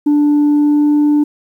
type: tone with pitch glide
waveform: sine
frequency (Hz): 293.7 to 295.4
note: D4 to D4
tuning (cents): 0 to +10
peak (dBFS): -6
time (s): 0.06-1.24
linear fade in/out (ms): 10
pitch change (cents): +10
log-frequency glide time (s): 0.5-0.92
effects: tanh soft clip ceiling -7 dBFS + 8-bit